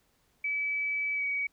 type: tone with pitch glide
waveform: sine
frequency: 2295 to 2263 Hz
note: D7 to C#7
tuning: -40 to +35 cents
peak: -28 dBFS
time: 0.44-1.47 s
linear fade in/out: 5 ms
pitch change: -25 cents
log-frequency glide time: 1.15-1.23 s
effects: pink hiss -70 dBFS RMS until 1.52 s